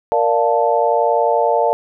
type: chord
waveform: sine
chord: Bb major seventh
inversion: none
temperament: equal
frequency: 466.2 / 587.3 / 698.5 / 880 Hz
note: Bb4 / D5 / F5 / A5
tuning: 0 / 0 / 0 / 0 cents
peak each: -18 dBFS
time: 0.12-1.73 s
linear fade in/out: 0 ms
effects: none